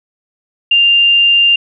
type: tone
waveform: sine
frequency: 2794 Hz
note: F7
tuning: in tune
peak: -6 dBFS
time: 0.71-1.56 s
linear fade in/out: 5 ms
effects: none